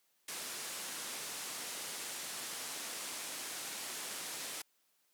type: low-pass noise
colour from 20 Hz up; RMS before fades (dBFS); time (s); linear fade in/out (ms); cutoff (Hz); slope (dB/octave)
white; -43; 0.28-4.62; 5; 11000; 24
effects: white hiss -75 dBFS RMS until 5.13 s + high-pass 200 Hz 12 dB/octave